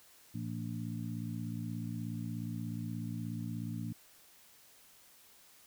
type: harmonic tone with a mistuned harmonic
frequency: 56.7 Hz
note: A#1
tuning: 47 cents flat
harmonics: 2 / 3 / 4 / 5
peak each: -40 / -42 / -42 / -46 dBFS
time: 0.34-3.93 s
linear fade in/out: 10 ms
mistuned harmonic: 5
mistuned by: +35 cents
effects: white hiss -61 dBFS RMS until 5.66 s